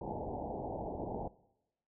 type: low-pass noise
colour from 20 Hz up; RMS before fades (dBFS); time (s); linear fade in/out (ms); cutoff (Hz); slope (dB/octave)
white; -40; 0.01-1.28; 5; 890; 96
effects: noise-tail reverb RT60 0.9 s tail -21 dB re dry